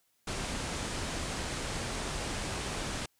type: low-pass noise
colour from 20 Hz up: pink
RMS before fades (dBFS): -36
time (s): 0.27-3.06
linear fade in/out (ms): 5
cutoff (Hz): 9600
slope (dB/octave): 48
effects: white hiss -73 dBFS RMS until 3.19 s